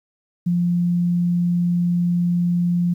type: tone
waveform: sine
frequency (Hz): 174.61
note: F3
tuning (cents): 0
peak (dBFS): -16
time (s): 0.46-2.94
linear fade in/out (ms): 10
effects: 9-bit